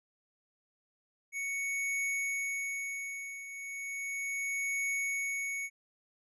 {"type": "tone with tremolo", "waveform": "square", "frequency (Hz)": 2223, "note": "C#7", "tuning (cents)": 4, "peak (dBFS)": -31, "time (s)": [1.32, 5.7], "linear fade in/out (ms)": 50, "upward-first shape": "triangle", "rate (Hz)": 0.35, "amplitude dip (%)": 75, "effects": ["resampled to 24000 Hz"]}